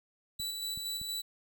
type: tone with tremolo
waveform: sawtooth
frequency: 3951 Hz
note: B7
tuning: in tune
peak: -31 dBFS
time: 0.39-1.22 s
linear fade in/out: 10 ms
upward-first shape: square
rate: 4.3 Hz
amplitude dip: 30%
type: clicks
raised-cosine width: 5 ms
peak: -35 dBFS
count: 3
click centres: 0.399 / 0.775 / 1.015 s
effects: none